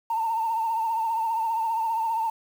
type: tone with vibrato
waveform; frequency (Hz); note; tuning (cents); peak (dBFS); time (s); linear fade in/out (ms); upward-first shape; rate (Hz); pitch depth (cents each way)
sine; 902; A5; +43; -22; 0.1-2.3; 5; triangle; 15; 64
effects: tanh soft clip ceiling -19 dBFS + 8-bit

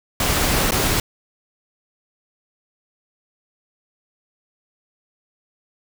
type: noise with dropouts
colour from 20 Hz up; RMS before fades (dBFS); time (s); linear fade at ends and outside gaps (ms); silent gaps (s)
pink; -19; 0.2-1; 2; 0.709-0.719
effects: none

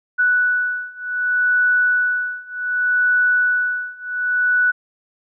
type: beating tone pair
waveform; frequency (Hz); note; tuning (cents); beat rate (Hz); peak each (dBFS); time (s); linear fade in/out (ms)
sine; 1480 / 1480.66; F#6 / F#6; 0 / +1; 0.66; -19 / -18; 0.18-4.72; 20
effects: none

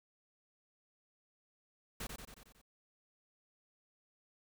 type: noise with echo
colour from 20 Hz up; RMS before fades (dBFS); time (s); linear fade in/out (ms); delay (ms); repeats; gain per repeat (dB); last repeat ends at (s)
pink; -42; 2-2.07; 5; 91; 6; -4; 2.616
effects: none

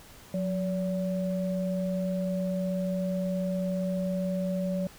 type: tone pair together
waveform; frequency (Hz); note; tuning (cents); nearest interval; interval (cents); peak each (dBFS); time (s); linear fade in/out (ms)
sine; 181.68 / 571; F#3 / D5; -31 / -49; octave + minor sixth; 1982; -28 / -32; 0.34-4.87; 2
effects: pink hiss -51 dBFS RMS until 4.98 s

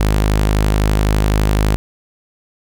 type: tone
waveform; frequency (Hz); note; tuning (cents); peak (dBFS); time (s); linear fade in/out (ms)
sawtooth; 51.91; G#1; 0; -8; 0-1.76; 0
effects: none

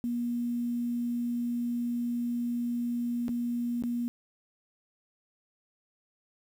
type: tone with dropouts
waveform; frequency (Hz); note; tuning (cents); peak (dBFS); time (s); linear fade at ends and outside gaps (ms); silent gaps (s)
sine; 239.3; A#3; +46; -28; 0.04-4.08; 0; 3.282-3.291 / 3.824-3.837
effects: 9-bit

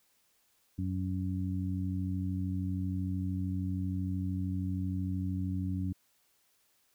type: harmonic tone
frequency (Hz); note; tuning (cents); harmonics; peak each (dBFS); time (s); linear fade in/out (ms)
93; F#2; +9; 1 / 2 / 3; -33 / -36 / -38; 0.78-5.93; 10
effects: white hiss -71 dBFS RMS until 6.94 s

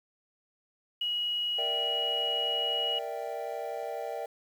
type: tone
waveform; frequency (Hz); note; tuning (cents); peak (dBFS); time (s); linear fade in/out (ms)
sine; 2905; F#7; -32; -28; 1.01-2.99; 5
type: chord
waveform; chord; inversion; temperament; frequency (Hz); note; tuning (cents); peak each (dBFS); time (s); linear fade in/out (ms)
triangle; E half-diminished seventh; second; equal; 466.2 / 587.3 / 659.3 / 784; Bb4 / D5 / E5 / G5; 0 / 0 / 0 / 0; -37; 1.58-4.26; 5
effects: 9-bit

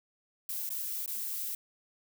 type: noise with dropouts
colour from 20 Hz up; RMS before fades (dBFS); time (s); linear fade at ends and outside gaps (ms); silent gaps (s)
violet; -36; 0.49-1.55; 2; 0.692-0.703 / 1.061-1.077
effects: none

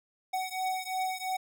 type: beating tone pair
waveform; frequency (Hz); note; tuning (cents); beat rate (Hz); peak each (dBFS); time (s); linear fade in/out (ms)
square; 748 / 750.9; F#5 / F#5; +19 / +25; 2.9; -34 / -35; 0.33-1.37; 10
effects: none

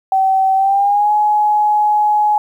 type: tone with pitch glide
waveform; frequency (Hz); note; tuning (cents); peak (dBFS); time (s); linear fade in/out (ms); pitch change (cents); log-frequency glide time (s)
sine; 767 to 841.3; G5 to G#5; -38 to +22; -10; 0.12-2.38; 2; +160; 0.55-1.12
effects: 8-bit

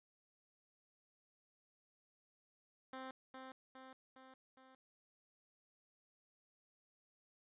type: tone with echo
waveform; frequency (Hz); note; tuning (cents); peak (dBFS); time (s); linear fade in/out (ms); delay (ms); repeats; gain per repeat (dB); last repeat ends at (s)
10% pulse; 261.6; C4; 0; -38; 2.93-3.11; 2; 410; 4; -4; 4.75
effects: resampled to 8000 Hz

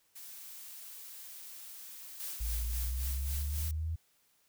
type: noise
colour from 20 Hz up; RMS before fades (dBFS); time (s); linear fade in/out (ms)
blue; -48; 0.15-2.8; 10
type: noise with tremolo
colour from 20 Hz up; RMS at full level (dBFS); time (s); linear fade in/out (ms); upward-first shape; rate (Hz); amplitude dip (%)
blue; -40; 2.2-3.71; 0; sine; 3.7; 55
type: exponential sweep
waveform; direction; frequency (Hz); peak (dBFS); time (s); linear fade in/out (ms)
sine; up; 54 to 82.41; -32; 2.4-3.96; 10
effects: white hiss -71 dBFS RMS until 4.48 s

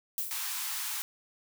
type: noise with exponential decay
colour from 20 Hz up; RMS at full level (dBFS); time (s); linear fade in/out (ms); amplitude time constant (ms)
violet; -30; 0.18-0.59; 1; 89
type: high-pass noise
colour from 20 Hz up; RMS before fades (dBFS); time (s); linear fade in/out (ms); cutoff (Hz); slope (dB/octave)
white; -35; 0.31-1.02; 0; 800; 96
effects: none

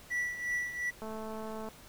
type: tone with tremolo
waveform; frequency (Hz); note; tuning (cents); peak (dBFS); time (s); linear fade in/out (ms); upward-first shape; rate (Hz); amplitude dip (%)
triangle; 1955; B6; -18; -27; 0.1-0.91; 20; triangle; 2.8; 75
type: click train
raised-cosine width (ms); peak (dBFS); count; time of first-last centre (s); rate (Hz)
1; -29; 147; 1.02-1.687; 219
effects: pink hiss -54 dBFS RMS until 1.88 s

